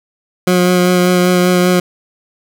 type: tone with vibrato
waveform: 20% pulse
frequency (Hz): 180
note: F#3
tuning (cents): -47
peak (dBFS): -4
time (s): 0.47-1.8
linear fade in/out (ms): 5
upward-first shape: sine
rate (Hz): 5.1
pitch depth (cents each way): 15
effects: none